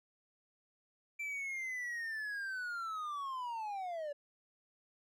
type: linear sweep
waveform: triangle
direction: down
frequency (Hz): 2349 to 566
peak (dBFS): -36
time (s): 1.19-4.13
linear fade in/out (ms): 10
effects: none